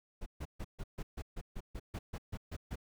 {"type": "noise bursts", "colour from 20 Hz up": "brown", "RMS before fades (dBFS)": -40, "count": 14, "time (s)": [0.21, 2.758], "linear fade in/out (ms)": 10, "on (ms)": 52, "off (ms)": 140, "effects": []}